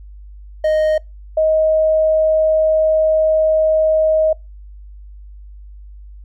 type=tone pair in turn; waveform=triangle / sine; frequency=621 / 628.9 Hz; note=D#5 / D#5; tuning=-3 / +18 cents; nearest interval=unison; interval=21 cents; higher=second; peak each=-10 / -11 dBFS; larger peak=first; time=0.64-0.98 / 1.37-4.33 s; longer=second; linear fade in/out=5 ms; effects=noise-tail reverb RT60 0.2 s tail -25 dB re dry + added 50 Hz sine -34 dBFS peak until 6.24 s